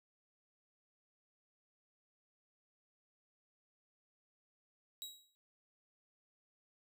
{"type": "tone with exponential decay", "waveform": "sawtooth", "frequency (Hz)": 3847, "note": "B7", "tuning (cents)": -46, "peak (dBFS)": -38, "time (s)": [5.02, 5.35], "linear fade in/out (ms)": 0, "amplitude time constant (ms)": 71, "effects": []}